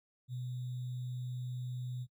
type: tone with sample-and-hold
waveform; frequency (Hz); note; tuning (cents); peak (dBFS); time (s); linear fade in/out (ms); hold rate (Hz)
sine; 125; B2; +21; -37; 0.28-2.07; 50; 3675
effects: noise-tail reverb RT60 0.1 s tail -20 dB re dry